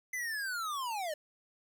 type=linear sweep; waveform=square; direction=down; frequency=2048 to 582 Hz; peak=-35 dBFS; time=0.13-1.14 s; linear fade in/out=5 ms; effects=11-bit